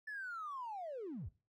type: linear sweep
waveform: triangle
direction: down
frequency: 1760 to 55 Hz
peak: -38 dBFS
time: 0.07-1.29 s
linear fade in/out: 10 ms
effects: noise-tail reverb RT60 0.3 s tail -20 dB re dry + tanh soft clip ceiling -39 dBFS